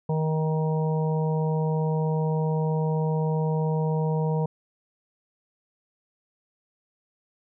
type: harmonic tone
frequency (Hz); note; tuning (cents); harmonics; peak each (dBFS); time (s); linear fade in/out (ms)
157.2; D#3; +18; 1 / 3 / 4 / 5 / 6; -23 / -29 / -37 / -38 / -35; 0.09-4.46; 5
effects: none

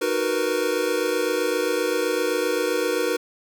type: chord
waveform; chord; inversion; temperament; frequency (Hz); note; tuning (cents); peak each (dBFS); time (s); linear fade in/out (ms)
square; B major seventh; first; equal; 311.1 / 370 / 466.2 / 493.9; D#4 / F#4 / A#4 / B4; 0 / 0 / 0 / 0; -30 / -28 / -26 / -27; 0.01-3.17; 10
effects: none

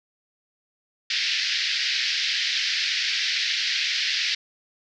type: band-pass noise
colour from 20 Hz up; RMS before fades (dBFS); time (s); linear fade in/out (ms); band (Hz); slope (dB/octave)
white; -25; 1.1-4.35; 5; 1700 to 5200; 48
effects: none

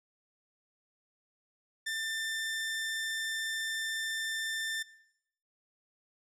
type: tone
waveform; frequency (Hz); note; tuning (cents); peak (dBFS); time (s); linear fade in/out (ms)
sawtooth; 1786; A6; +25; -29; 1.86-4.83; 10
effects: noise-tail reverb RT60 0.8 s tail -20 dB re dry + low-pass 11000 Hz 12 dB/octave

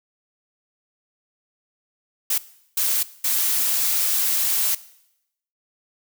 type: noise bursts at uneven times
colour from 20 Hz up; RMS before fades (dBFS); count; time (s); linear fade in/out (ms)
blue; -21; 3; 2.3-2.38 / 2.77-3.03 / 3.24-4.75; 5
effects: noise-tail reverb RT60 0.8 s tail -18 dB re dry

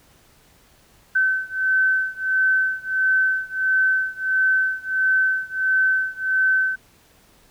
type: beating tone pair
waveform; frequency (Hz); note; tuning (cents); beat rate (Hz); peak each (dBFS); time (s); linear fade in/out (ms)
sine; 1531 / 1532.5; G6 / G6; -41 / -40; 1.5; -20 / -21; 1.15-6.76; 10
effects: pink hiss -55 dBFS RMS until 7.5 s

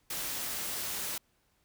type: noise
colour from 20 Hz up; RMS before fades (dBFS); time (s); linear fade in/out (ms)
white; -36; 0.1-1.18; 5
effects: pink hiss -72 dBFS RMS until 1.64 s

